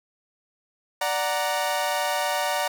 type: chord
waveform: sawtooth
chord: D augmented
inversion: none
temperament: equal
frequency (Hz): 587.3 / 740 / 932.3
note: D5 / F#5 / A#5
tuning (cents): 0 / 0 / 0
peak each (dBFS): -24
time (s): 1.01-2.68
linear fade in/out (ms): 5
effects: none